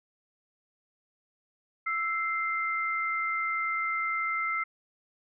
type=tone pair together; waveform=sine; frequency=1324.4 / 2086 Hz; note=E6 / C7; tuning=+8 / -6 cents; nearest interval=minor sixth; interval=786 cents; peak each=-30 / -30 dBFS; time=1.86-4.64 s; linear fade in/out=10 ms; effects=none